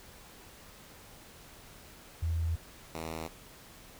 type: tone pair in turn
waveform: sine / 5% pulse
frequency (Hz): 82.41 / 80.53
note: E2 / E2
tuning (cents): 0 / -40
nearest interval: unison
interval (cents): 40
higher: first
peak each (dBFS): -28 / -26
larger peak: second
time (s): 2.22-2.56 / 2.94-3.28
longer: neither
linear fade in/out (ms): 10
effects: pink hiss -53 dBFS RMS until 3.99 s